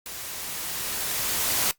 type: noise with level ramp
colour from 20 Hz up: white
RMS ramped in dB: -37 to -23 dBFS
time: 0.06-1.71 s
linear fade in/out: 0 ms
effects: noise-tail reverb RT60 0.1 s tail -17 dB re dry + Opus 48 kbps